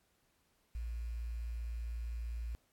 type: tone with quantisation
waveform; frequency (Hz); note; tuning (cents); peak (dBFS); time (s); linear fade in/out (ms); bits
sine; 57.7; A#1; -17; -37; 0.75-2.55; 0; 10
effects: pink hiss -75 dBFS RMS until 2.72 s + AAC 64 kbps